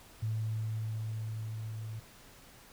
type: tone with level ramp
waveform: sine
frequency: 110 Hz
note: A2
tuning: in tune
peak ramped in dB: -30 to -38 dBFS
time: 0.22-2 s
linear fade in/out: 10 ms
effects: pink hiss -56 dBFS RMS until 2.72 s